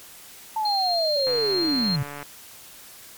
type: linear sweep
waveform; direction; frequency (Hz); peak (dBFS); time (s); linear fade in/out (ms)
sine; down; 892 to 123.47; -22; 0.56-2.03; 5
type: tone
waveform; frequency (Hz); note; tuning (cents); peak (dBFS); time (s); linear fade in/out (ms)
sine; 4201; C8; +6; -23; 0.65-1.96; 5
type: click train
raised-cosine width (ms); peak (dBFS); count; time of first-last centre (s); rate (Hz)
0.5; -21; 139; 1.27-2.228; 144
effects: white hiss -45 dBFS RMS until 3.17 s + MP3 96 kbps